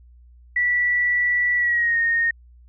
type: tone with pitch glide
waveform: sine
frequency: 1956 to 1850.5 Hz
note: B6 to A#6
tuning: -17 to -13 cents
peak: -17 dBFS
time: 0.56-2.31 s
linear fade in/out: 5 ms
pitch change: -96 cents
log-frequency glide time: 1.56-1.98 s
effects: added 60 Hz sine -46 dBFS peak until 2.68 s